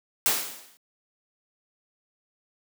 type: noise with exponential decay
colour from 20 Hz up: white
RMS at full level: -20 dBFS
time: 0.26-0.77 s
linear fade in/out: 0 ms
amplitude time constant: 110 ms
effects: high-pass 200 Hz 12 dB/octave